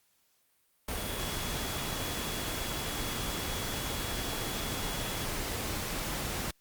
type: tone in noise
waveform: sine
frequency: 3367 Hz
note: G#7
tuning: 23 cents sharp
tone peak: -44 dBFS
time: 0.97-5.25 s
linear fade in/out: 5 ms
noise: pink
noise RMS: -35 dBFS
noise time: 0.88-6.51 s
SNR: -12 dB
effects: white hiss -71 dBFS RMS until 6.6 s + Opus 48 kbps